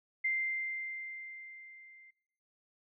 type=tone with level ramp; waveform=sine; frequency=2090 Hz; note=C7; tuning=2 cents flat; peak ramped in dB=-28 to -55 dBFS; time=0.24-2.11 s; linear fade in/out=10 ms; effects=noise-tail reverb RT60 0.7 s tail -23 dB re dry